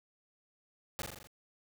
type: noise with echo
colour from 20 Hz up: pink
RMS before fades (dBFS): -38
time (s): 0.99-1.02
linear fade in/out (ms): 0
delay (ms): 42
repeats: 6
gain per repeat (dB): -3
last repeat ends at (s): 1.272
effects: none